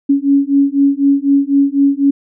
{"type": "beating tone pair", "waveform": "sine", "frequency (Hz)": [277.2, 281.2], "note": ["C#4", "C#4"], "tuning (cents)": [0, 25], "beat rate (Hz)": 4, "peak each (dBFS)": -12, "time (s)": [0.09, 2.11], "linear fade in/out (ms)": 10, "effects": []}